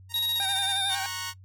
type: tone with tremolo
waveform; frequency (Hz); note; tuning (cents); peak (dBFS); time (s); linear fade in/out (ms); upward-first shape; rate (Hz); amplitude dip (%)
5% pulse; 932.3; A#5; 0; -23; 0.09-0.79; 50; square; 15; 65
type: tone with pitch glide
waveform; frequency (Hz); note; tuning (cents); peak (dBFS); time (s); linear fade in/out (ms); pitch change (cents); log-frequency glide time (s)
square; 3797 to 3642; A#7 to A#7; +31 to -41; -26; 0.14-0.95; 2; -72; 0.34-0.58
type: tone with vibrato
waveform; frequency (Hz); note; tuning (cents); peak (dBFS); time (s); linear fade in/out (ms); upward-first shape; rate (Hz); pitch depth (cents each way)
25% pulse; 782; G5; -4; -27; 0.4-1.06; 0; sine; 11; 45
type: chord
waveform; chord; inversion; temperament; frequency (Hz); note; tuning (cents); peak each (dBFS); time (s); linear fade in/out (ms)
10% pulse; F# major; first; equal with one note detuned; 932.3 / 1097.9 / 1480; A#5 / C#6 / F#6; 0 / -17 / 0; -28; 0.88-1.34; 50
effects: noise-tail reverb RT60 0.1 s tail -21 dB re dry + added 94 Hz sine -47 dBFS peak until 1.44 s